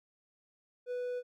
triangle tone, 493.9 Hz, B4, in tune, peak -32 dBFS, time 0.86-1.23 s, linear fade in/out 50 ms, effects none

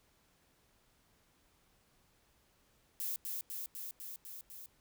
violet noise with echo, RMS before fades -38 dBFS, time 3-3.16 s, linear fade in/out 0 ms, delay 250 ms, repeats 6, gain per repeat -2 dB, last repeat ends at 4.66 s, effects pink hiss -71 dBFS RMS until 4.8 s

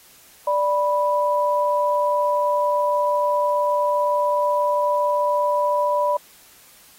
sine tone pair together, 588.2 / 984 Hz, D5 / B5, +3 / -7 cents, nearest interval major sixth, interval 890 cents, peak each -20 dBFS, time 0.47-6.17 s, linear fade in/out 5 ms, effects white hiss -50 dBFS RMS until 6.98 s + AAC 48 kbps

